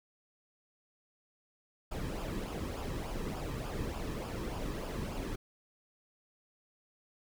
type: noise with flanger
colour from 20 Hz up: brown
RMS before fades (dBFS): -38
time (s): 1.91-5.36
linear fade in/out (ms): 10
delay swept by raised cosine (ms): 0.49 to 1.43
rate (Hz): 3.4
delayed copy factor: -0.6
effects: none